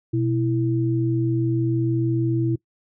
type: tone pair together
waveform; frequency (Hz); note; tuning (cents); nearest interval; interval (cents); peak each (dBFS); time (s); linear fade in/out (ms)
sine; 123.46 / 329.6; B2 / E4; 0 / 0; octave + perfect fourth; 1700; -21 / -22; 0.13-2.56; 10
effects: noise-tail reverb RT60 0.1 s tail -21 dB re dry